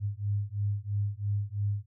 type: beating tone pair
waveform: sine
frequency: 100.7 / 103.7 Hz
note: G2 / G#2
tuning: +47 / -2 cents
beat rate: 3 Hz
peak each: -31 dBFS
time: 0-1.86 s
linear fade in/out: 50 ms
effects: none